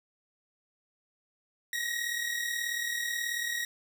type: tone pair together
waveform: sawtooth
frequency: 1881.6 / 1920 Hz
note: A#6 / B6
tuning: +16 / -49 cents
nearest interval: unison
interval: 35 cents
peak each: -29 / -32 dBFS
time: 1.73-3.65 s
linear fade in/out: 2 ms
effects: none